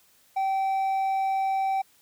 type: tone with hard clipping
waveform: sine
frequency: 773 Hz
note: G5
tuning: 24 cents flat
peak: -24 dBFS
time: 0.36-1.82 s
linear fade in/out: 10 ms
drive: 3 dB
effects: white hiss -61 dBFS RMS until 2.01 s